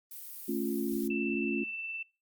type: noise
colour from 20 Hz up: violet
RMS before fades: -44 dBFS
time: 0.11-1.08 s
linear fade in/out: 5 ms
type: chord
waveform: sine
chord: A augmented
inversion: none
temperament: equal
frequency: 220 / 277.2 / 349.2 Hz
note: A3 / C#4 / E#4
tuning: 0 / 0 / 0 cents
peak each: -34 dBFS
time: 0.48-1.64 s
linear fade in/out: 10 ms
type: tone with tremolo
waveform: sine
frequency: 2664 Hz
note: E7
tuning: 18 cents sharp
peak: -34 dBFS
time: 1.1-2.03 s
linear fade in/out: 5 ms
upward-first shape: sine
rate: 19 Hz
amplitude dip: 25%
effects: noise-tail reverb RT60 0.3 s tail -25 dB re dry + Opus 32 kbps